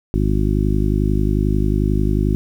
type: harmonic tone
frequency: 51.2 Hz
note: G#1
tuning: 24 cents flat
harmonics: 1 / 2 / 3 / 4 / 5 / 6 / 7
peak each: -18 / -21 / -23 / -24 / -25 / -26 / -26 dBFS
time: 0.14-2.35 s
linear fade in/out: 0 ms
effects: 8-bit